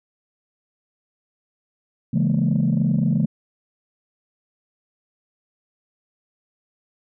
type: chord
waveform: sine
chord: A# half-diminished seventh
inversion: first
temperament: just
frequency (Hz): 139.85 / 167.82 / 209.8 / 233.1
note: C#3 / E3 / G#3 / A#3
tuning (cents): +16 / +31 / +18 / 0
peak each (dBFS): -21 / -20 / -21 / -23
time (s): 2.13-3.26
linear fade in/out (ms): 10
effects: tanh soft clip ceiling -11 dBFS